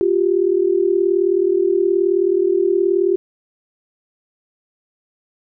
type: tone pair together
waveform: sine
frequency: 352.9 / 391.8 Hz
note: F4 / G4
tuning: +18 / -1 cents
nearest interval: major second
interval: 181 cents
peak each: -16 dBFS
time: 0.01-3.16 s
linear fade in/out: 0 ms
effects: none